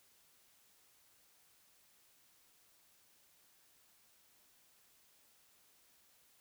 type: silence
effects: white hiss -69 dBFS RMS until 6.4 s